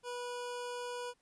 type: tone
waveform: 25% pulse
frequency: 488.5 Hz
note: B4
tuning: 19 cents flat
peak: -35 dBFS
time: 0.03-1.14 s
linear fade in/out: 50 ms
effects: pink hiss -75 dBFS RMS until 1.21 s + resampled to 24000 Hz